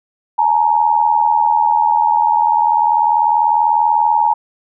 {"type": "tone pair together", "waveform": "sine", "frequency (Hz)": [852, 932.3], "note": ["G#5", "A#5"], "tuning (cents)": [44, 0], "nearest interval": "major second", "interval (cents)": 156, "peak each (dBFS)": -13, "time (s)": [0.38, 4.34], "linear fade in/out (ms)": 10, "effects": []}